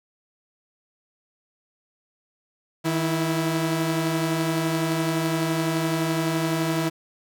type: tone pair together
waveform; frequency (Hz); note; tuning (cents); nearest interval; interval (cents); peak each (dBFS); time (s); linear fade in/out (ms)
sawtooth; 158.91 / 329.6; D#3 / E4; +37 / 0; octave + minor second; 1263; -21; 2.84-6.9; 20
effects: none